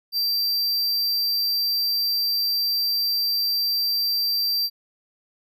square tone, 4699 Hz, D8, in tune, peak -21 dBFS, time 0.12-4.7 s, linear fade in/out 50 ms, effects none

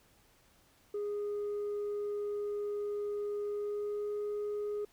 sine tone with pitch glide, 412.4 to 415.5 Hz, G#4 to G#4, -12 to +1 cents, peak -31 dBFS, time 0.94-4.85 s, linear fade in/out 5 ms, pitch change +13 cents, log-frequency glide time 3.44-4.14 s, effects tanh soft clip ceiling -32 dBFS + pink hiss -66 dBFS RMS until 4.92 s

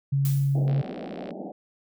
sine tone, 138.59 Hz, C#3, in tune, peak -20 dBFS, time 0.12-0.82 s, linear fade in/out 10 ms
blue noise with exponential decay, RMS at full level -33 dBFS, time 0.25-0.71 s, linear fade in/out 1 ms, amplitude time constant 100 ms
pink band-pass noise, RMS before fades -36 dBFS, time 0.55-1.52 s, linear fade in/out 2 ms, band 170 to 780 Hz, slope 96 dB/octave
click train, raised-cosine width 0.3 ms, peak -28 dBFS, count 39, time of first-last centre 0.68-1.307 s, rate 60.6 Hz
effects none

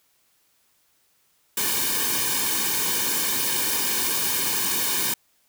white noise with comb filter, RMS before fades -24 dBFS, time 1.57-5.14 s, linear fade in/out 5 ms, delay 1.5 ms, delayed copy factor -0.95, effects white hiss -65 dBFS RMS until 5.48 s

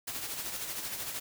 white noise with tremolo, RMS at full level -36 dBFS, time 0.07-1.2 s, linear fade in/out 10 ms, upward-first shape sine, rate 13 Hz, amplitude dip 45%, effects none

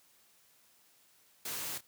white noise with echo, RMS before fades -39 dBFS, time 1.45-1.78 s, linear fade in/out 5 ms, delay 29 ms, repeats 1, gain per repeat -12 dB, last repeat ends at 1.809 s, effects white hiss -66 dBFS RMS until 1.87 s + high-pass 80 Hz 12 dB/octave

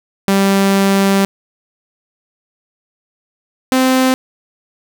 sawtooth tone pair in turn, 196 / 259.3 Hz, G3 / C4, 0 / -15 cents, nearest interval perfect fourth, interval 485 cents, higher second, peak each -6 dBFS, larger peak neither, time 0.28-1.25 / 3.72-4.14 s, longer first, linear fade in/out 0 ms, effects none

